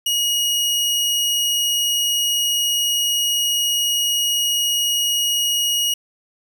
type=tone; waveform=sawtooth; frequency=2889 Hz; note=F#7; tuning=42 cents flat; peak=-14 dBFS; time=0.06-5.94 s; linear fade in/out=5 ms; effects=none